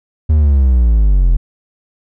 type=linear sweep; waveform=triangle; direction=down; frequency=78.9 to 39.79 Hz; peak=-5 dBFS; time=0.29-1.37 s; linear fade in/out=10 ms; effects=none